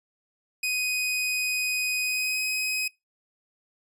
sawtooth tone with pitch glide, 2500 to 2520 Hz, D#7 to D#7, +8 to +21 cents, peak -22 dBFS, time 0.63-2.88 s, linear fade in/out 5 ms, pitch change +13 cents, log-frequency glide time 2.04-2.39 s, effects noise-tail reverb RT60 0.2 s tail -23 dB re dry + resampled to 32000 Hz

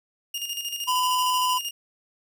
sawtooth tone with tremolo, 2834 Hz, F7, 25 cents sharp, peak -24 dBFS, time 0.34-1.71 s, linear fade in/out 5 ms, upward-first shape square, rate 13 Hz, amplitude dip 55%
square tone, 1005 Hz, B5, 30 cents sharp, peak -22 dBFS, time 0.87-1.59 s, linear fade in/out 20 ms
effects none

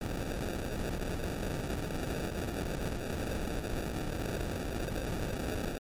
pink noise with sample-and-hold, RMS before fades -35 dBFS, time 0.01-5.78 s, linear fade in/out 2 ms, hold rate 1050 Hz, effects MP3 64 kbps

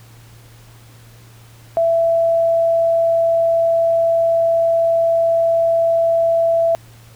sine tone, 666 Hz, E5, 18 cents sharp, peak -12 dBFS, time 1.77-6.75 s, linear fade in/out 0 ms, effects added 115 Hz sine -42 dBFS peak until 7.15 s + pink hiss -48 dBFS RMS until 7.15 s

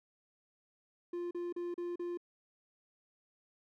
triangle tone bursts, 349.2 Hz, F4, in tune, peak -34 dBFS, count 5, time 1.13-2.174 s, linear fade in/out 5 ms, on 180 ms, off 36 ms, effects none

